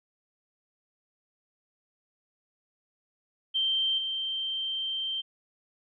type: tone with level steps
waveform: sine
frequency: 3136 Hz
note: G7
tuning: in tune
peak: -24 / -29 dBFS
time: 3.54-5.22 s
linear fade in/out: 20 ms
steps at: 3.98 s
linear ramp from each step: 2 ms
effects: none